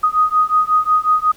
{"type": "beating tone pair", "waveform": "sine", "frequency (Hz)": [1244.5, 1250], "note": ["D#6", "D#6"], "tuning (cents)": [0, 8], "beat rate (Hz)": 5.5, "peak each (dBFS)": -15, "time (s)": [0.03, 1.32], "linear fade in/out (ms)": 10, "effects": ["pink hiss -46 dBFS RMS until 1.36 s"]}